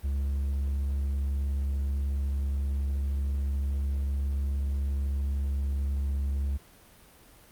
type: tone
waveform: triangle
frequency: 69.3 Hz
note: C#2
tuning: in tune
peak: -24 dBFS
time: 0.03-6.58 s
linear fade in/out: 20 ms
effects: pink hiss -55 dBFS RMS until 7.51 s + Opus 32 kbps